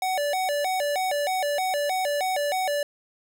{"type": "tone with vibrato", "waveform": "square", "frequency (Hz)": 659.3, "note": "E5", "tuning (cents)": 0, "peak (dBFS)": -24, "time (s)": [0.02, 2.83], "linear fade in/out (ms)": 2, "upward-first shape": "square", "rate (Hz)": 3.2, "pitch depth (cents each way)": 220, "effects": []}